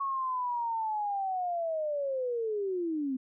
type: linear sweep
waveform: sine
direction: down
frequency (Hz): 1108.7 to 252.9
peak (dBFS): -29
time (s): 0-3.17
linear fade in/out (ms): 10
effects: none